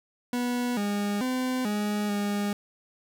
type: tone with pitch steps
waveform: 40% pulse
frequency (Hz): 244.6 / 204.2 / 255.4 / 208.1 / 204.3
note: B3 / G#3 / C4 / G#3 / G#3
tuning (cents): -16 / -29 / -42 / +4 / -28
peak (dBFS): -25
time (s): 0.33-2.53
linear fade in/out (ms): 2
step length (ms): 440
effects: 11-bit